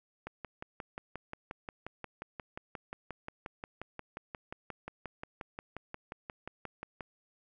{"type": "click train", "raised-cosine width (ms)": 0.5, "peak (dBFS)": -25, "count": 39, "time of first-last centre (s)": [0.27, 7.008], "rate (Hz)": 5.64, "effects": []}